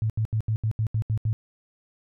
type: tone bursts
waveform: sine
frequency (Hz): 109.7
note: A2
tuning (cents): -5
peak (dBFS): -21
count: 9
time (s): 0.02-1.33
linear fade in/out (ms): 0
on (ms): 78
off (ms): 76
effects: none